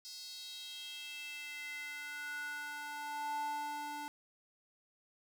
square tone with high-pass filter sweep, 293.7 Hz, D4, in tune, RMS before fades -43 dBFS, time 0.05-4.08 s, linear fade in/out 0 ms, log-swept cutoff 4900 to 610 Hz, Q 4.3, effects none

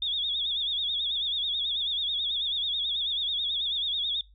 sine tone with vibrato, 3520 Hz, A7, in tune, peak -26 dBFS, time 0.02-4.21 s, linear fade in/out 2 ms, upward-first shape sine, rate 9.2 Hz, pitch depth 110 cents each way, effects noise-tail reverb RT60 0.2 s tail -21 dB re dry + added 50 Hz sine -53 dBFS peak until 4.34 s

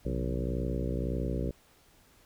harmonic tone with a mistuned harmonic, 61.74 Hz, B1, in tune, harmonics 1 / 2 / 3 / 4 / 5 / 6 / 7 / 8 / 9, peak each -33 / -36 / -38 / -39 / -40 / -41 / -41 / -42 / -43 dBFS, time 0.05-1.51 s, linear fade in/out 5 ms, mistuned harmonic 2, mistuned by +130 cents, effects pink hiss -62 dBFS RMS until 2.25 s

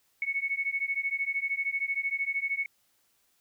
sine beating tone pair, 2205 / 2218 Hz, C#7 / C#7, -10 / 0 cents, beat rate 13 Hz, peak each -31 dBFS, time 0.22-2.66 s, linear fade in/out 2 ms, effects white hiss -70 dBFS RMS until 3.4 s

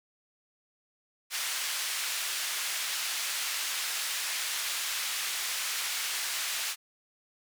pink band-pass noise, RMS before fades -33 dBFS, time 1.3-6.76 s, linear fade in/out 50 ms, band 1900 to 13000 Hz, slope 12 dB/octave, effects none

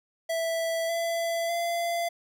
square tone with pitch steps, 659.3 / 671.2 / 683.3 Hz, E5 / E5 / F5, 0 / +31 / -38 cents, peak -27 dBFS, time 0.29-2.09 s, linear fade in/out 10 ms, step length 600 ms, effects none

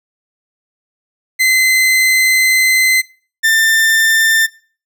40% pulse tone pair in turn, 2052 / 1790.3 Hz, C7 / A6, -34 / +30 cents, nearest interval major second, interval 236 cents, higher first, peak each -8 dBFS, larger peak neither, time 1.39-3.02 / 3.43-4.47 s, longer first, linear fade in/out 20 ms, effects noise-tail reverb RT60 0.4 s tail -21 dB re dry

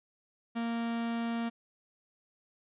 45% pulse tone, 232.2 Hz, A#3, 7 cents flat, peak -31 dBFS, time 0.55-1.5 s, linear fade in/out 20 ms, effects resampled to 8000 Hz

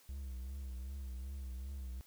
triangle tone with vibrato, 65.41 Hz, C2, in tune, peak -39 dBFS, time 0.09-2.01 s, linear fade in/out 0 ms, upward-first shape triangle, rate 2.6 Hz, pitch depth 110 cents each way, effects white hiss -65 dBFS RMS until 2.06 s

